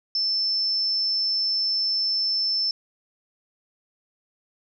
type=tone; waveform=sine; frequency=5300 Hz; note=E8; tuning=9 cents sharp; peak=-21 dBFS; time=0.15-2.71 s; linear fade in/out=2 ms; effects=none